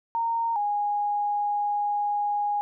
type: tone pair in turn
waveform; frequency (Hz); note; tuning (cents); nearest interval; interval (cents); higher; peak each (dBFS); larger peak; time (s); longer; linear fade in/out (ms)
sine; 922 / 824.3; A#5 / G#5; -19 / -13; major second; 194; first; -23; neither; 0.15-0.56 / 0.56-2.61; second; 0
effects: none